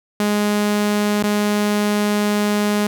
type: tone with dropouts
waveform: sawtooth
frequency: 207.7 Hz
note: G#3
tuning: in tune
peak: -12 dBFS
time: 0.2-2.87 s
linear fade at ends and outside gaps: 2 ms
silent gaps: 1.227-1.237 s
effects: none